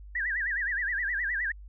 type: tone with vibrato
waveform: sine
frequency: 1771 Hz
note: A6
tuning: 11 cents sharp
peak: -27 dBFS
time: 0.15-1.52 s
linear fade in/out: 5 ms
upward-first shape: sine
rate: 9.6 Hz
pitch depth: 200 cents each way
effects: added 50 Hz sine -43 dBFS peak until 1.68 s